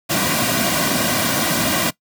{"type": "noise with comb filter", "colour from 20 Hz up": "pink", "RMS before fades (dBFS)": -18, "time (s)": [0.09, 1.91], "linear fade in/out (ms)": 20, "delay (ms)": 2.3, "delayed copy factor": -0.65, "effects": ["noise-tail reverb RT60 0.1 s tail -20 dB re dry", "high-pass 150 Hz 12 dB/octave"]}